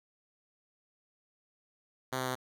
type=tone with pitch steps; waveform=5% pulse; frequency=130 / 128.95 / 127.91 Hz; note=C3 / C3 / C3; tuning=-11 / -25 / -39 cents; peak=-21 dBFS; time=2.12-2.354 s; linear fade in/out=10 ms; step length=78 ms; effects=none